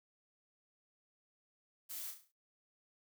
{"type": "noise with echo", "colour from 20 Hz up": "blue", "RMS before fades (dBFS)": -45, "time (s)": [1.89, 2.12], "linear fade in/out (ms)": 20, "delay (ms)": 34, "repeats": 6, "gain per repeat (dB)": -6, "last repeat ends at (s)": 2.324, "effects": ["noise-tail reverb RT60 0.3 s tail -26 dB re dry"]}